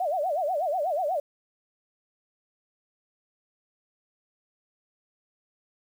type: tone with vibrato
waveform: sine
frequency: 659.3 Hz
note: E5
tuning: in tune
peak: -24 dBFS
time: 0-1.2 s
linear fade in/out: 5 ms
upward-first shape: sine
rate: 8.2 Hz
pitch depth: 250 cents each way
effects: 9-bit